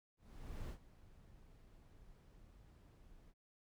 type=noise with ADSR envelope; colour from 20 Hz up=brown; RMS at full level=-45 dBFS; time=0.17-3.34 s; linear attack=520 ms; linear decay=87 ms; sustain=-17 dB; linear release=43 ms; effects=none